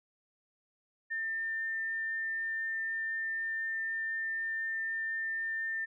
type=tone; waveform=sine; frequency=1799 Hz; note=A6; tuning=38 cents sharp; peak=-32 dBFS; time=1.1-5.86 s; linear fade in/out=20 ms; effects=none